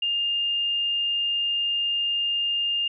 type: tone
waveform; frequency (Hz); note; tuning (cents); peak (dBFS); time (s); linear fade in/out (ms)
sine; 2814; F7; +12; -22; 0.02-2.88; 5
effects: none